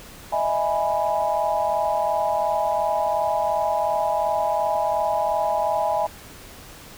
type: chord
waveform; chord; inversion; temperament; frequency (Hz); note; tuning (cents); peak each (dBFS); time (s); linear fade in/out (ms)
sine; E major seventh; third; equal with one note detuned; 616.5 / 659.3 / 830.6 / 987.8; D#5 / E5 / G#5 / B5; -16 / 0 / 0 / 0; -26 / -25 / -23 / -28; 0.32-6.07; 10
effects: pink hiss -43 dBFS RMS until 6.97 s